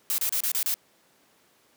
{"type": "noise bursts", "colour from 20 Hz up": "blue", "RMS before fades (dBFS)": -26, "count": 6, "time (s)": [0.1, 0.741], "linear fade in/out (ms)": 0, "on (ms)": 81, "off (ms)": 31, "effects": ["pink hiss -62 dBFS RMS until 1.76 s", "high-pass 200 Hz 12 dB/octave"]}